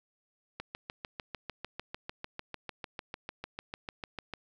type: click train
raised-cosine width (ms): 0.3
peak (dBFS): -22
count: 26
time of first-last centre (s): 0.6-4.337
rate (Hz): 6.69
effects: none